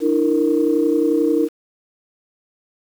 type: tone cluster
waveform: sine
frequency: 299.1 / 330.4 / 463 Hz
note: D4 / E4 / A#4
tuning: +32 / +4 / -12 cents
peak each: -18 dBFS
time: 0-1.49 s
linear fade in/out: 50 ms
effects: tanh soft clip ceiling -5 dBFS + 7-bit